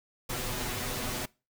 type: noise with comb filter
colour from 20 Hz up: pink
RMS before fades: -34 dBFS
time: 0.29-1.26 s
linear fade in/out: 10 ms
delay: 8.1 ms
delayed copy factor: +0.75
effects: noise-tail reverb RT60 0.3 s tail -23 dB re dry